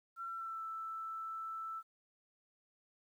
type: tone with pitch glide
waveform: sine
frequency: 1356 to 1322.7 Hz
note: E6 to E6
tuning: +49 to +5 cents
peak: -40 dBFS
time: 0.16-1.83 s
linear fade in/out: 50 ms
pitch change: -44 cents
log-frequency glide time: 0.27-0.62 s
effects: 12-bit